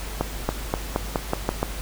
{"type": "accelerating click train", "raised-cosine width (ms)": 1, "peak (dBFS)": -7, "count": 8, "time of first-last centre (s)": [0.21, 1.63], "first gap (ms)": 280, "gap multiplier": 0.89, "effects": ["added 50 Hz sine -32 dBFS peak until 1.81 s", "pink hiss -36 dBFS RMS until 1.81 s"]}